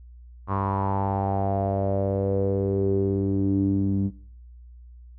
sawtooth tone with low-pass filter sweep, 98 Hz, G2, in tune, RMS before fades -24 dBFS, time 0.47-4.11 s, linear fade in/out 50 ms, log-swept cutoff 1100 to 240 Hz, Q 6.4, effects noise-tail reverb RT60 0.5 s tail -19 dB re dry + added 60 Hz sine -43 dBFS peak until 5.18 s

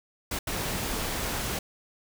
pink noise bursts at uneven times, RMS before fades -31 dBFS, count 2, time 0.31-0.39 / 0.47-1.59 s, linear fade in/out 5 ms, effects none

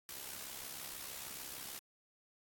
white noise with amplitude modulation, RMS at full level -44 dBFS, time 0.09-1.79 s, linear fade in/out 0 ms, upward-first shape sine, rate 66.5 Hz, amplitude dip 55%, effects AAC 64 kbps

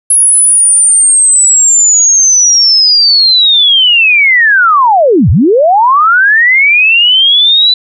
sine linear two-way sweep, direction down then up, 10600 to 70 to 4010 Hz, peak -3 dBFS, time 0.1-7.74 s, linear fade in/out 5 ms, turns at 5.3 s, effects none

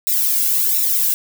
violet noise with flanger, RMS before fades -17 dBFS, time 0.07-1.14 s, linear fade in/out 0 ms, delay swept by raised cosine 0.64 to 1.64 ms, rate 1.4 Hz, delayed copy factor -0.75, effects none

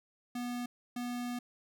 square tone bursts at uneven times, 243.8 Hz, B3, 22 cents flat, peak -36 dBFS, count 2, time 0.35-0.66 / 0.96-1.39 s, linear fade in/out 5 ms, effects none

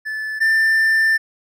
triangle tone pair in turn, 1743 / 1782.7 Hz, A6 / A6, -17 / +22 cents, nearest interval unison, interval 39 cents, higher second, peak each -21 / -11 dBFS, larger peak second, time 0.05-0.4 / 0.4-1.18 s, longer second, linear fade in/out 20 ms, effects none

